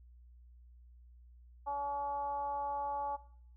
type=tone with frequency modulation; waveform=sine; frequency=853 Hz; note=G#5; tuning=46 cents sharp; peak=-34 dBFS; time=1.66-3.17 s; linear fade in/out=20 ms; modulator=284 Hz; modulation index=0.61; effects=noise-tail reverb RT60 0.6 s tail -17 dB re dry + added 60 Hz sine -55 dBFS peak until 3.56 s